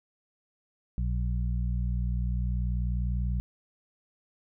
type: harmonic tone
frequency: 60.3 Hz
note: B1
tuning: 41 cents flat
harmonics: 1 / 2 / 3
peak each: -27 / -33 / -37 dBFS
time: 0.98-3.4 s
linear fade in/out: 0 ms
effects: none